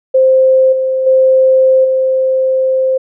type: tone with level steps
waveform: sine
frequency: 523.3 Hz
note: C5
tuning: in tune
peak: -5 / -11 / -5 / -9 dBFS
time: 0.14-2.98 s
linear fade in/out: 10 ms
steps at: 0.72 / 1.06 / 1.84 s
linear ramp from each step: 10 ms
effects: none